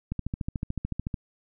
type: click train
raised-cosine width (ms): 5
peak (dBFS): -17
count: 15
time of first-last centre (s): 0.12-1.142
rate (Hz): 13.7
effects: none